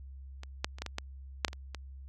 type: clicks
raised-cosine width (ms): 0.2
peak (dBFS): -27 / -12 / -29 / -18 / -20 / -16 / -7 / -18 / -26 / -22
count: 10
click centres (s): 0.434 / 0.645 / 0.785 / 0.82 / 0.863 / 0.984 / 1.448 / 1.482 / 1.531 / 1.747
effects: added 67 Hz sine -44 dBFS peak until 2.08 s